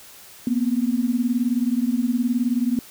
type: beating tone pair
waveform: sine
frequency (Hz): 235 / 254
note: A#3 / B3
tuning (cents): +14 / +49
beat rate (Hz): 19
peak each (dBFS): -21 / -22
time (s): 0.47-2.79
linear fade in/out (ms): 2
effects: white hiss -45 dBFS RMS until 2.9 s